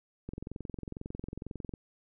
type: click train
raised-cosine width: 3 ms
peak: -26 dBFS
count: 33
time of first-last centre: 0.29-1.738 s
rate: 22.1 Hz
effects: none